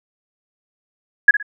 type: tone with echo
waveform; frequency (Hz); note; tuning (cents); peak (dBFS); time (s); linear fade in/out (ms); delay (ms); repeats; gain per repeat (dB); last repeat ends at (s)
sine; 1675; G#6; +14; -3; 1.28-1.31; 5; 59; 2; -12; 1.428
effects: none